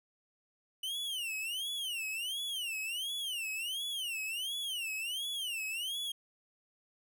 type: tone with vibrato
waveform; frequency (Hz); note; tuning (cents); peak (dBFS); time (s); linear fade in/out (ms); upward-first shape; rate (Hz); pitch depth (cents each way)
45% pulse; 2951; F#7; -5; -35; 0.83-6.12; 5; sine; 1.4; 250
effects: none